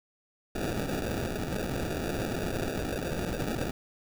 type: noise with sample-and-hold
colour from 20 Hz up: white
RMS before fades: -32 dBFS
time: 0.55-3.71 s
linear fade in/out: 5 ms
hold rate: 1050 Hz
effects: none